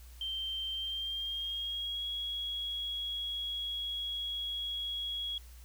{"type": "tone with pitch glide", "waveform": "sine", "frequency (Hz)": [3136, 3322], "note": ["G7", "G#7"], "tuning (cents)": [0, 0], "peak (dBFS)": -34, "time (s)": [0.21, 5.38], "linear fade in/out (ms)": 2, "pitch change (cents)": 100, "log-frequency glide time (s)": [0.71, 2.06], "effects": ["added 60 Hz sine -49 dBFS peak until 5.64 s", "white hiss -60 dBFS RMS until 5.64 s"]}